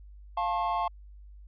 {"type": "chord", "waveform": "triangle", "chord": "F augmented", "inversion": "none", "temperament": "equal with one note detuned", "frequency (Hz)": [698.5, 880, 1080.3], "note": ["F5", "A5", "C#6"], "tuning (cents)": [0, 0, -45], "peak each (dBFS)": -29, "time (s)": [0.37, 0.88], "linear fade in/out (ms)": 5, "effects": ["added 50 Hz sine -46 dBFS peak until 1.47 s", "resampled to 11025 Hz"]}